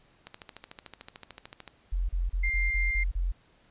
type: click train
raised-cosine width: 0.2 ms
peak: -24 dBFS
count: 20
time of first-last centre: 0.27-1.677 s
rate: 13.5 Hz
type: tone bursts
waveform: sine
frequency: 43.65 Hz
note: F1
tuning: in tune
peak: -25 dBFS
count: 7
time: 1.92-3.32 s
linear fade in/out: 10 ms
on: 170 ms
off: 35 ms
type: tone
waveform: sine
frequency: 2100 Hz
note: C7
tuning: 6 cents sharp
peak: -27 dBFS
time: 2.43-3.04 s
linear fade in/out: 10 ms
effects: pink hiss -63 dBFS RMS until 3.7 s + resampled to 8000 Hz